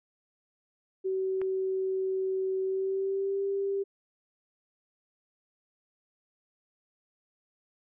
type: tone with pitch glide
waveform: sine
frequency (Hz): 379.6 to 394.8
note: F#4 to G4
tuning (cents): +44 to +12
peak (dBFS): -27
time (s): 1.04-3.84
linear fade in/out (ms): 20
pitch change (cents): +68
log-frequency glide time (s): 2.62-3.42
type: click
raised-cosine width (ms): 0.5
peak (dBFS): -27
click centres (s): 1.416
effects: none